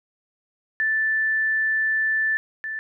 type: tone pair in turn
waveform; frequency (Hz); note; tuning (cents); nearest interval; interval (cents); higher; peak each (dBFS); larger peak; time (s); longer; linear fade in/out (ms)
sine; 1760 / 1760; A6 / A6; 0 / 0; unison; 0; neither; -19 / -27; first; 0.8-2.37 / 2.64-2.79; first; 0
effects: none